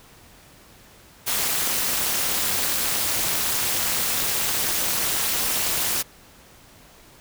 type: noise with amplitude modulation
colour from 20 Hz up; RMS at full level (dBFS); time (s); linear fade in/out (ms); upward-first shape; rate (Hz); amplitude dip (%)
white; -20; 1.26-6.03; 20; sine; 265; 80
effects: pink hiss -50 dBFS RMS until 7.2 s